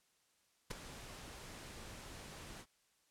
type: noise with ADSR envelope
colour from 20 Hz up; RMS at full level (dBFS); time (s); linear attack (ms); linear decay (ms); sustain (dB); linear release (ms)
pink; -38; 0.7-2.66; 12; 8; -13; 61
effects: white hiss -75 dBFS RMS until 3.1 s + low-pass 10000 Hz 12 dB/octave